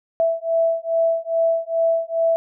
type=beating tone pair; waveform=sine; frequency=659.3 / 661.7 Hz; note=E5 / E5; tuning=0 / +6 cents; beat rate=2.4 Hz; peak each=-20 dBFS; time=0.2-2.36 s; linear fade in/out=0 ms; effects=none